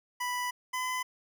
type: tone pair in turn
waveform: 25% pulse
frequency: 987.8 / 1012.1 Hz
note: B5 / B5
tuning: 0 / +42 cents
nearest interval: unison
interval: 42 cents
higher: second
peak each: -27 dBFS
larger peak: neither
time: 0.2-0.51 / 0.73-1.03 s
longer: first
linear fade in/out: 10 ms
effects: none